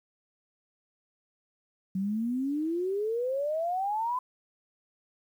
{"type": "exponential sweep", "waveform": "sine", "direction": "up", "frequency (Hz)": [185.4, 1025], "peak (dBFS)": -27, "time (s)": [1.95, 4.19], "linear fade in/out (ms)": 5, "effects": ["10-bit"]}